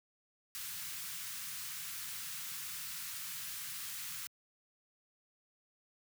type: band-stop noise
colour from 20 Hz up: white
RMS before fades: -43 dBFS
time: 0.55-4.27 s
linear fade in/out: 0 ms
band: 170 to 1200 Hz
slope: 24 dB/octave
effects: high-pass 100 Hz 12 dB/octave